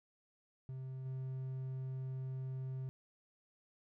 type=tone with level steps; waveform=triangle; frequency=131.1 Hz; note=C3; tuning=4 cents sharp; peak=-40 / -37 dBFS; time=0.69-2.89 s; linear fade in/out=0 ms; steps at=1.05 s; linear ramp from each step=10 ms; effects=none